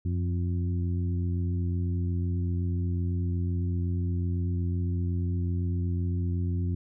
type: harmonic tone with a mistuned harmonic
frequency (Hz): 88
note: F2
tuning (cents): +14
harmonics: 1 / 2 / 3 / 4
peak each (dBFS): -26 / -34 / -38 / -43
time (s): 0.05-6.75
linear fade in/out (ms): 5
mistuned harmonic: 1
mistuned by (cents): +46
effects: none